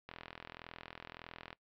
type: click train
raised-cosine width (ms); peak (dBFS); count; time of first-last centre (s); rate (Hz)
0.3; -29; 61; 0.09-1.529; 41.7
effects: noise-tail reverb RT60 0.1 s tail -20 dB re dry + low-pass 4000 Hz 12 dB/octave